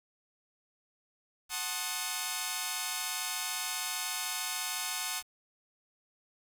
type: chord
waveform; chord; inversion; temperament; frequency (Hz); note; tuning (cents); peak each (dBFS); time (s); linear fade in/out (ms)
5% pulse; F# diminished seventh; none; equal with one note detuned; 740 / 880 / 1071.6 / 1244.5; F#5 / A5 / C6 / Eb6; 0 / 0 / +41 / 0; -27; 1.49-5.23; 50
effects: 9-bit